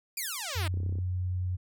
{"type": "exponential sweep", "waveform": "5% pulse", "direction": "down", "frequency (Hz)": [2489, 293.7], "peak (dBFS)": -22, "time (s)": [0.17, 0.68], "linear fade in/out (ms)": 5}
{"type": "tone with pitch glide", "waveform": "sine", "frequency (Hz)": [90.4, 91.03], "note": ["F#2", "F#2"], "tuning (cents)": [-40, -28], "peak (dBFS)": -28, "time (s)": [0.55, 1.57], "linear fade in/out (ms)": 20, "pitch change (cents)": 12, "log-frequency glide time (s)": [0.66, 0.92]}
{"type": "clicks", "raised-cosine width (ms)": 3, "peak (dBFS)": -29, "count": 9, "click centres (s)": [0.741, 0.773, 0.803, 0.833, 0.863, 0.894, 0.925, 0.955, 0.986]}
{"effects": []}